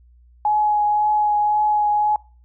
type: tone with vibrato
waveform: sine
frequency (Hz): 840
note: G#5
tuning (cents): +19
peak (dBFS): -15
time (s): 0.45-2.16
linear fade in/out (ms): 2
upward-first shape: triangle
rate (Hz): 1.9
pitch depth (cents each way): 15
effects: noise-tail reverb RT60 0.4 s tail -24 dB re dry + added 60 Hz sine -48 dBFS peak until 2.44 s